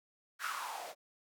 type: noise with band-pass filter sweep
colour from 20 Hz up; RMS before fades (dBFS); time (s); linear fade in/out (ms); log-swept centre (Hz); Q
blue; -41; 0.39-0.95; 50; 1500 to 580; 5.9
effects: none